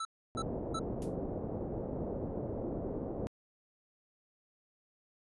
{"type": "tone bursts", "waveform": "square", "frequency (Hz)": 1318.5, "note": "E6", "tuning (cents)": 0, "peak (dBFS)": -36, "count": 3, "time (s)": [0, 0.793], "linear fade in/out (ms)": 5, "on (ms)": 51, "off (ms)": 320}
{"type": "low-pass noise", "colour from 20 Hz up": "white", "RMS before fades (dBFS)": -38, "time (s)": [0.35, 3.27], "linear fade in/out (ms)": 0, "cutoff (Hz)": 550, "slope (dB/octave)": 24}
{"type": "noise with exponential decay", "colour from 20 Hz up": "blue", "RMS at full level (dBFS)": -46, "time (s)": [1.02, 1.16], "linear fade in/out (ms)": 0, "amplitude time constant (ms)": 30}
{"effects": ["resampled to 24000 Hz"]}